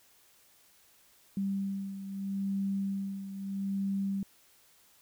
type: beating tone pair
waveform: sine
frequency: 196 / 196.78 Hz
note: G3 / G3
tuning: 0 / +7 cents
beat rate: 0.78 Hz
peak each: -32 / -38 dBFS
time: 1.37-4.23 s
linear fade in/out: 2 ms
effects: white hiss -63 dBFS RMS until 5.01 s